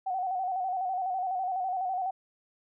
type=tone with vibrato; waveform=sine; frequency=746 Hz; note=F#5; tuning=14 cents sharp; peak=-28 dBFS; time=0.06-2.11 s; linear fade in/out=10 ms; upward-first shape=square; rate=12 Hz; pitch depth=50 cents each way; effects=none